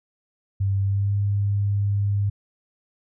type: tone with pitch glide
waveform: sine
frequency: 98.1 to 101.03 Hz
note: G2 to G#2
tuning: +2 to -47 cents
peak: -19 dBFS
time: 0.6-2.3 s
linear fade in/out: 10 ms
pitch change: +51 cents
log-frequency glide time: 0.82-1.16 s
effects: none